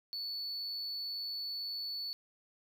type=tone; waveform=sine; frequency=4449 Hz; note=C#8; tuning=5 cents sharp; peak=-34 dBFS; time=0.13-2.13 s; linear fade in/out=0 ms; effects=tanh soft clip ceiling -36 dBFS + 11-bit